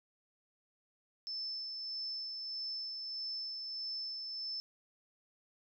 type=tone with tremolo; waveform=sine; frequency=5274 Hz; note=E8; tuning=in tune; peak=-37 dBFS; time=1.27-4.6 s; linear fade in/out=0 ms; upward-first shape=sine; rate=1.6 Hz; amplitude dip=30%; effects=13-bit